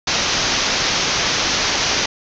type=low-pass noise; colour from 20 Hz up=white; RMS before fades=-19 dBFS; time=0.07-2.06 s; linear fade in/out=5 ms; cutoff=6400 Hz; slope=96 dB/octave; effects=none